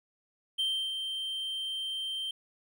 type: tone with ADSR envelope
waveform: triangle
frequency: 3136 Hz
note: G7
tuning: in tune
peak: -25 dBFS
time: 0.58-2.31 s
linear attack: 16 ms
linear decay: 320 ms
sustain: -6 dB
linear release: 3 ms
effects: none